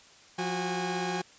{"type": "tone cluster", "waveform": "sawtooth", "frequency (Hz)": [176.7, 369.6, 817], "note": ["F3", "F#4", "G#5"], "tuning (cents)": [21, -2, -29], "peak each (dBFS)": -30, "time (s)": [0.38, 1.22], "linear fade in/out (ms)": 10, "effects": ["white hiss -55 dBFS RMS until 1.38 s", "resampled to 16000 Hz"]}